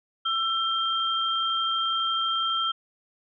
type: tone pair together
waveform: sine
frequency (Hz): 1336 / 3178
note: E6 / G7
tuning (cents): +23 / +23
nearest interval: octave + minor third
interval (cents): 1500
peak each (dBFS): -26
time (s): 0.25-2.72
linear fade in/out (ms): 10
effects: none